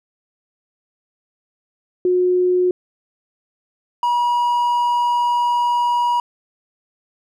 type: tone pair in turn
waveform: sine / triangle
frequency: 362.3 / 963 Hz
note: F#4 / B5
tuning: -36 / -44 cents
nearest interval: octave + perfect fourth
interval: 1692 cents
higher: second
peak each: -13 dBFS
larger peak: neither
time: 2.05-2.71 / 4.03-6.2 s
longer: second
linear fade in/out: 2 ms
effects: none